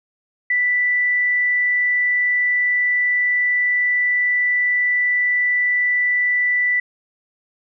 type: tone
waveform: sine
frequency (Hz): 1975.5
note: B6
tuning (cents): 0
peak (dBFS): -15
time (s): 0.5-6.8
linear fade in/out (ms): 5
effects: none